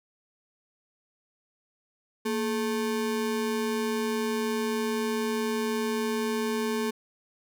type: ring-modulated tone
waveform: square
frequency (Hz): 329.6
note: E4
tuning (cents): 0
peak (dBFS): -24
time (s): 2.25-6.91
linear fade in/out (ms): 10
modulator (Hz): 98.4
effects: none